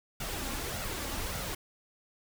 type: noise with flanger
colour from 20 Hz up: pink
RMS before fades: -36 dBFS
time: 0.2-1.55 s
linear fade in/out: 5 ms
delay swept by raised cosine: 1.4 to 3.7 ms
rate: 1.7 Hz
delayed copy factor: +0.5
effects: none